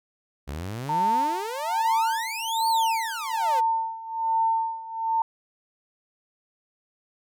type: exponential two-way sweep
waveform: sawtooth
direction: up then down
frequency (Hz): 65.3 to 4580 to 473.6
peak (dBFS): -27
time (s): 0.47-3.61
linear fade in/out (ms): 20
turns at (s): 2.68
type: tone with tremolo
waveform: sine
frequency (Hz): 901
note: A5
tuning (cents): +41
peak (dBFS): -19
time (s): 0.89-5.22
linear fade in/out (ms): 2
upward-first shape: sine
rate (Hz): 1.2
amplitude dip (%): 85
effects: none